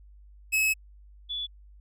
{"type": "tone pair in turn", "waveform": ["45% pulse", "sine"], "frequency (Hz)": [2577, 3439], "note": ["E7", "A7"], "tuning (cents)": [-40, -40], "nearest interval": "perfect fourth", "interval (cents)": 500, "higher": "second", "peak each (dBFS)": [-22, -30], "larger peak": "first", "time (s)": [[0.52, 0.74], [1.29, 1.47]], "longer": "first", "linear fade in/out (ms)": 20, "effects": ["added 50 Hz sine -49 dBFS peak until 1.8 s"]}